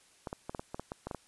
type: clicks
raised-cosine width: 1 ms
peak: -23 dBFS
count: 11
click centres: 0.272 / 0.329 / 0.495 / 0.548 / 0.595 / 0.745 / 0.796 / 0.919 / 1.07 / 1.112 / 1.147 s
effects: white hiss -63 dBFS RMS until 1.27 s + resampled to 24000 Hz